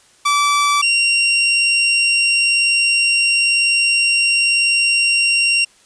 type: tone pair in turn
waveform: sawtooth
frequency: 1158 / 2761 Hz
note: D6 / F7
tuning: -25 / -20 cents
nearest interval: octave + minor third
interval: 1505 cents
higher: second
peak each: -9 dBFS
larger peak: neither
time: 0.25-0.82 / 0.82-5.65 s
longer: second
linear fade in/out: 10 ms
effects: white hiss -51 dBFS RMS until 5.85 s + resampled to 22050 Hz